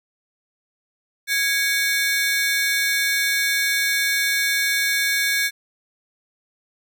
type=ring-modulated tone; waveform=sawtooth; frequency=1945 Hz; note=B6; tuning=27 cents flat; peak=-12 dBFS; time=1.27-5.51 s; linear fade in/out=50 ms; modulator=292 Hz; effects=none